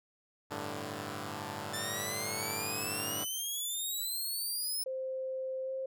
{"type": "chord", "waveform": "5% pulse", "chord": "G suspended second", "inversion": "none", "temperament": "equal", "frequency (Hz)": [98, 110, 146.83], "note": ["G2", "A2", "D3"], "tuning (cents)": [0, 0, 0], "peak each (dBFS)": -31, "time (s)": [0.5, 3.25], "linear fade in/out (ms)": 20}
{"type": "exponential sweep", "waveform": "10% pulse", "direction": "up", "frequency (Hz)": [1760, 5274], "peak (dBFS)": -27, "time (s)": [1.73, 4.84], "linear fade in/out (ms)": 10}
{"type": "tone with pitch glide", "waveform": "sine", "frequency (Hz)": [523.3, 528.5], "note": ["C5", "C5"], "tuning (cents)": [0, 17], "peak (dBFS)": -34, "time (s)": [4.86, 5.86], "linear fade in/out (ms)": 5, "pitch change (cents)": 17, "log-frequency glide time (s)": [5.64, 5.71]}
{"effects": []}